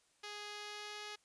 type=tone with pitch glide; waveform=5% pulse; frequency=415.3 to 418.7 Hz; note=G#4 to G#4; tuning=0 to +14 cents; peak=-33 dBFS; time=0.23-1.16 s; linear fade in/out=10 ms; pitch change=+14 cents; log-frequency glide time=0.47-1.03 s; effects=white hiss -73 dBFS RMS until 1.24 s + resampled to 22050 Hz